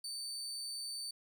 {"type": "tone", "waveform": "30% pulse", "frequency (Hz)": 4565, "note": "D8", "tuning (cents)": -50, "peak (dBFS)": -37, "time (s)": [0.04, 1.11], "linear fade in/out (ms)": 5, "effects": []}